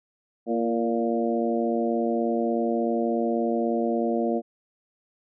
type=harmonic tone with a mistuned harmonic; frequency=116.54 Hz; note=A#2; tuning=in tune; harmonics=2 / 3 / 4 / 5 / 6; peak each=-26 / -28 / -29 / -30 / -31 dBFS; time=0.46-4.42 s; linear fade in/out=50 ms; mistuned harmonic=3; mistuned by=-31 cents; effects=none